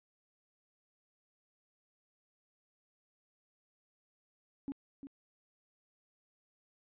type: tone with echo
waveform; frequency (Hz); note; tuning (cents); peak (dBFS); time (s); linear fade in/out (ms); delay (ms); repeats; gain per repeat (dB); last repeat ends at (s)
sine; 277.2; C#4; 0; -34; 4.68-4.72; 0; 350; 1; -10; 5.07
effects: tanh soft clip ceiling -32 dBFS + resampled to 8000 Hz